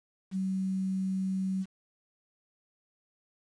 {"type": "tone with quantisation", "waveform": "sine", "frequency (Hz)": 189.7, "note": "F#3", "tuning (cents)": 43, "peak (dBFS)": -28, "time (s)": [0.31, 1.66], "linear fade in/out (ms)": 50, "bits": 9, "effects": ["resampled to 22050 Hz"]}